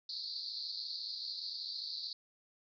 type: band-pass noise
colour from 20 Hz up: white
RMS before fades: -42 dBFS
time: 0.09-2.13 s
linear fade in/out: 2 ms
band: 4100 to 4700 Hz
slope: 96 dB/octave
effects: none